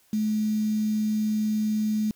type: tone with quantisation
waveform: sine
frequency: 214.5 Hz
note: A3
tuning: 44 cents flat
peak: -22 dBFS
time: 0.13-2.11 s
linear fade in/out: 2 ms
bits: 7
effects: white hiss -62 dBFS RMS until 2.15 s